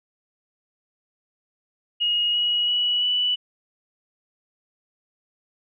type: tone with pitch steps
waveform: sine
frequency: 2878 / 2906 / 2935 / 2964 Hz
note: F#7 / F#7 / F#7 / F#7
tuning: -49 / -32 / -15 / +2 cents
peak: -19 dBFS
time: 2-3.36 s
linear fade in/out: 20 ms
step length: 340 ms
effects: none